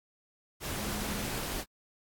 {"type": "tone in noise", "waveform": "sine", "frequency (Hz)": 207.7, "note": "G#3", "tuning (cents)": 0, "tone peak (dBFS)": -39, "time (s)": [0.75, 1.28], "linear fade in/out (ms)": 50, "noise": "pink", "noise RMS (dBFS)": -36, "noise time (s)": [0.6, 1.65], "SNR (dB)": -6, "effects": ["AAC 64 kbps"]}